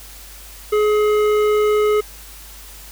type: tone with hard clipping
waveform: triangle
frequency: 422.3 Hz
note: G#4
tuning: 29 cents sharp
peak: -15 dBFS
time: 0.72-2.01 s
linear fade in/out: 10 ms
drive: 15 dB
effects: added 50 Hz sine -40 dBFS peak until 2.91 s + white hiss -40 dBFS RMS until 2.91 s

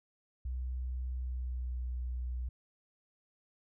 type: tone with pitch glide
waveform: sine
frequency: 63 to 61.77 Hz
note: B1 to B1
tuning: +35 to +1 cents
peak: -34 dBFS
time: 0.45-2.49 s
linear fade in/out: 5 ms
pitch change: -34 cents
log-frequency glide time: 1.14-1.81 s
effects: none

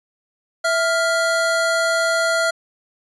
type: tone pair together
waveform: square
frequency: 659.3 / 1399.3 Hz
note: E5 / F6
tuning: 0 / +3 cents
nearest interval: octave + minor second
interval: 1303 cents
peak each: -20 dBFS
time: 0.64-2.51 s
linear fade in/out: 10 ms
effects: resampled to 22050 Hz

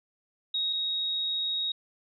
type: tone pair in turn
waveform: sine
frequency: 3773 / 3773 Hz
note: A#7 / A#7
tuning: +20 / +20 cents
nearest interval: unison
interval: 0 cents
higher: neither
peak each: -26 / -27 dBFS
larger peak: first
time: 0.54-0.73 / 0.73-1.72 s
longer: second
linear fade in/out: 5 ms
effects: none

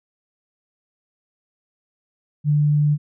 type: tone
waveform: sine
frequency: 148.1 Hz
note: D3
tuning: 15 cents sharp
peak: -14 dBFS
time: 2.44-2.98 s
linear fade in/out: 50 ms
effects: none

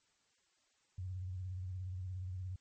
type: tone with vibrato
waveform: sine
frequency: 92.2 Hz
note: F#2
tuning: 6 cents flat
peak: -39 dBFS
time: 0.98-2.56 s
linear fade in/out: 5 ms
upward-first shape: sine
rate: 17 Hz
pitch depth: 68 cents each way
effects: white hiss -75 dBFS RMS until 2.6 s + MP3 32 kbps

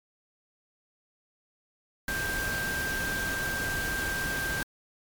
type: tone in noise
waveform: sine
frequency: 1580 Hz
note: G6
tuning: 13 cents sharp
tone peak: -30 dBFS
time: 2.08-4.63 s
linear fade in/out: 2 ms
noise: pink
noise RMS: -34 dBFS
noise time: 2.08-4.63 s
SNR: +1 dB
effects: MP3 96 kbps

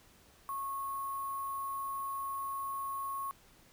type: tone with sample-and-hold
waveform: sine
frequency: 1095 Hz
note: C#6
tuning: 22 cents flat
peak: -35 dBFS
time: 0.49-3.31 s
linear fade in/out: 0 ms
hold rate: 11025 Hz
effects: pink hiss -62 dBFS RMS until 3.72 s

